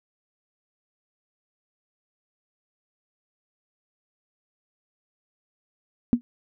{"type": "tone with exponential decay", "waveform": "sine", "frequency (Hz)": 240.1, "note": "B3", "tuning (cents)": -49, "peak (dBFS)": -10, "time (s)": [6.13, 6.21], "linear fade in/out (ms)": 0, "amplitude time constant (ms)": 16, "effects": []}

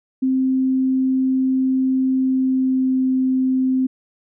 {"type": "tone with pitch glide", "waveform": "sine", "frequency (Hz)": [261.6, 259.8], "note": ["C4", "C4"], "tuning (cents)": [0, -12], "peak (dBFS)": -15, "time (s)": [0.22, 3.87], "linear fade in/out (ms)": 10, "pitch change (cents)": -12, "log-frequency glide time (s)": [2.15, 3.1], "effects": []}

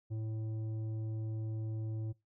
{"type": "tone with tanh clipping", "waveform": "triangle", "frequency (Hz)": 110, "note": "A2", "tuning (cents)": 0, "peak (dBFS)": -37, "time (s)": [0.1, 2.13], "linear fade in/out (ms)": 20, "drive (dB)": 13, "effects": ["noise-tail reverb RT60 0.2 s tail -21 dB re dry"]}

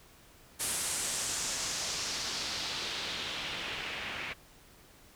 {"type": "noise with low-pass filter sweep", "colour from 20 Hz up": "white", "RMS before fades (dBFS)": -36, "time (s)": [0.59, 4.34], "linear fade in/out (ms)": 20, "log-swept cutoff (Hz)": [10000, 2300], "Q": 1.9, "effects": ["pink hiss -58 dBFS RMS until 5.15 s"]}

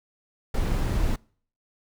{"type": "noise", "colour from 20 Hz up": "brown", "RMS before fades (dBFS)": -24, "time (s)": [0.54, 1.16], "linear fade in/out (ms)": 5, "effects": ["noise-tail reverb RT60 0.5 s tail -25 dB re dry"]}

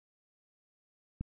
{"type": "click", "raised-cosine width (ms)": 5, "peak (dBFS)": -24, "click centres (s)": 1.21, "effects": []}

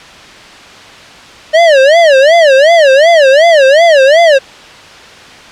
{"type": "tone with vibrato", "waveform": "square", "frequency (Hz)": 601, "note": "D5", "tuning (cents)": 40, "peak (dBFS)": -3, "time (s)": [1.53, 4.39], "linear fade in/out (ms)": 20, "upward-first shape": "sine", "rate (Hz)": 2.7, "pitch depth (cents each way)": 230, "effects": ["white hiss -32 dBFS RMS until 5.51 s", "low-pass 4000 Hz 12 dB/octave"]}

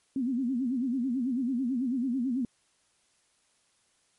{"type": "tone with vibrato", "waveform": "sine", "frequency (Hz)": 252.4, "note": "B3", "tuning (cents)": 38, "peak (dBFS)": -26, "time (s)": [0.16, 2.45], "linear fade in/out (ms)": 2, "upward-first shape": "sine", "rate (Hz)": 9.1, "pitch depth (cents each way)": 150, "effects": ["white hiss -69 dBFS RMS until 4.18 s", "MP3 48 kbps"]}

